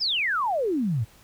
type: exponential sweep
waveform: sine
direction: down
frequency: 5410 to 99.8 Hz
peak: -22 dBFS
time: 0-1.05 s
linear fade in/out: 20 ms
effects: pink hiss -55 dBFS RMS until 1.23 s